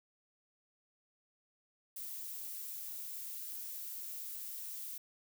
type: noise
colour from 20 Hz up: violet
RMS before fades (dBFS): -44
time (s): 1.96-4.98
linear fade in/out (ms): 5
effects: none